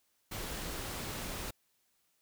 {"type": "noise", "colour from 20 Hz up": "pink", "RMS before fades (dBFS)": -40, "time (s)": [0.31, 1.51], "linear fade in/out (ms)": 10, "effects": ["white hiss -75 dBFS RMS until 2.21 s"]}